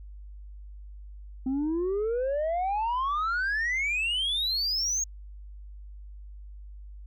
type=exponential sweep; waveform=sine; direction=up; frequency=255.3 to 6645 Hz; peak=-23 dBFS; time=1.46-5.04 s; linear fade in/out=5 ms; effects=tanh soft clip ceiling -24 dBFS + added 50 Hz sine -41 dBFS peak until 7.06 s